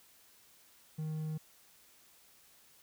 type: tone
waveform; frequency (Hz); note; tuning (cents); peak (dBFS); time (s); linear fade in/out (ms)
triangle; 155.9; D#3; +4; -33; 0.98-1.38; 10
effects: white hiss -63 dBFS RMS until 2.82 s